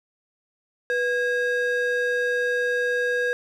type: ring-modulated tone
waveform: triangle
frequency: 1063 Hz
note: C6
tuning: 27 cents sharp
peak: -16 dBFS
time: 0.9-3.33 s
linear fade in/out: 0 ms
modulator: 572 Hz
effects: none